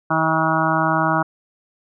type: harmonic tone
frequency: 160 Hz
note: D#3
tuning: 49 cents sharp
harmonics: 1 / 2 / 4 / 5 / 6 / 7 / 8 / 9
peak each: -24 / -24 / -24 / -24 / -24 / -24 / -24 / -24 dBFS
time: 0.1-1.23 s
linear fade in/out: 10 ms
effects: none

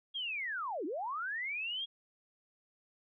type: linear two-way sweep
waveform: sine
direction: down then up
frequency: 3322 to 277.2 to 3322 Hz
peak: -35 dBFS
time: 0.14-1.86 s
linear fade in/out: 20 ms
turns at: 0.85 s
effects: none

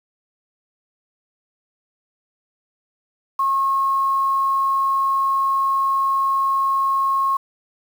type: tone with quantisation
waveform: sine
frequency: 1085 Hz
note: C#6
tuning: 37 cents flat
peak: -16 dBFS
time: 3.39-7.37 s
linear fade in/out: 5 ms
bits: 7
effects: none

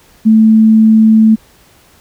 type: tone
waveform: sine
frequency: 219.9 Hz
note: A3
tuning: 1 cent flat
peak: -3 dBFS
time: 0.25-1.36 s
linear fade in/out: 20 ms
effects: pink hiss -46 dBFS RMS until 2 s

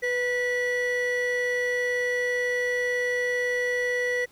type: tone pair together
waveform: triangle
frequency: 493.9 / 1953 Hz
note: B4 / B6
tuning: 0 / -20 cents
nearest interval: 2 octaves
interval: 2380 cents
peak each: -23 dBFS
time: 0.02-4.26 s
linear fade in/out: 20 ms
effects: tanh soft clip ceiling -19 dBFS + pink hiss -58 dBFS RMS until 4.31 s

